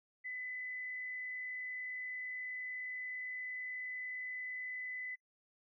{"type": "tone with frequency modulation", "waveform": "sine", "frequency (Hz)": 2008, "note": "B6", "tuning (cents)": 28, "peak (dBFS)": -40, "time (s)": [0.24, 5.16], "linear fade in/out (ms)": 20, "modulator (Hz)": 51.1, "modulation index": 0.38, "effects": ["noise-tail reverb RT60 0.1 s tail -26 dB re dry"]}